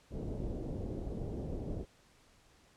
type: low-pass noise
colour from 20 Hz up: pink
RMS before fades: -39 dBFS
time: 0.1-1.86 s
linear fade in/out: 50 ms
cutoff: 540 Hz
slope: 24 dB/octave
effects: pink hiss -65 dBFS RMS until 2.76 s + low-pass 9000 Hz 12 dB/octave